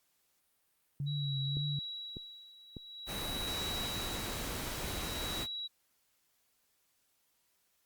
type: tone with vibrato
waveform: sine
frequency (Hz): 140.5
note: C#3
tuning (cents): +24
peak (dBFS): -33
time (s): 1-1.79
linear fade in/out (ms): 2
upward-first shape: triangle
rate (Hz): 1.9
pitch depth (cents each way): 75
type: tone with tremolo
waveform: sine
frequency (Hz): 3892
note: B7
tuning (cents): -26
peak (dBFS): -37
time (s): 1.06-5.68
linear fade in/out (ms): 20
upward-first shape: sine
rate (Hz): 0.49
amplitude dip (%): 85
type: click train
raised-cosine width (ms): 3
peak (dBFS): -30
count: 5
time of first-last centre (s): 1.57-3.965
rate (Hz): 1.67
type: noise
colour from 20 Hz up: pink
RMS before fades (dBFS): -39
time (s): 3.06-5.47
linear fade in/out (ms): 50
effects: white hiss -75 dBFS RMS until 7.85 s + Opus 48 kbps